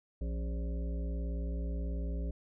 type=harmonic tone with a mistuned harmonic; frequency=58.6 Hz; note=A#1; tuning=10 cents sharp; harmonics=1 / 3 / 5 / 7 / 9 / 10; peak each=-33 / -43 / -47 / -50 / -52 / -53 dBFS; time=0.21-2.31 s; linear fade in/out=5 ms; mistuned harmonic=5; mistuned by=-110 cents; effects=none